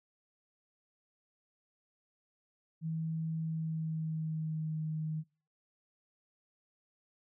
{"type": "tone with pitch glide", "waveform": "sine", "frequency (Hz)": [161, 156.42], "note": ["E3", "D#3"], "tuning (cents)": [-41, 10], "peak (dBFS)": -33, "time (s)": [2.81, 5.24], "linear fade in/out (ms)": 50, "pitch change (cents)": -49, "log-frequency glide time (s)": [3.39, 4.81], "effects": ["noise-tail reverb RT60 0.4 s tail -25 dB re dry"]}